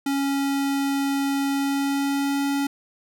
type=tone with pitch glide; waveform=square; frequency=277.2 to 279.8 Hz; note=C#4 to C#4; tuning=0 to +16 cents; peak=-22 dBFS; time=0.06-2.67 s; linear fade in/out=5 ms; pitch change=+16 cents; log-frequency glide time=1.51-2.46 s; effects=none